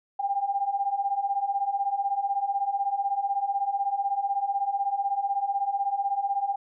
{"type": "beating tone pair", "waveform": "sine", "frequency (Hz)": [786, 802], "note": ["G5", "G5"], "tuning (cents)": [4, 39], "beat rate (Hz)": 16, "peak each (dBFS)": [-29, -26], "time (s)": [0.19, 6.56], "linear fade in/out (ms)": 10, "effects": []}